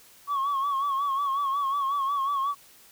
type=tone with vibrato; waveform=sine; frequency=1111 Hz; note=C#6; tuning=4 cents sharp; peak=-22 dBFS; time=0.27-2.55 s; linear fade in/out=50 ms; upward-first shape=sine; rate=5.5 Hz; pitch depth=67 cents each way; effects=tanh soft clip ceiling -22 dBFS + white hiss -54 dBFS RMS until 2.91 s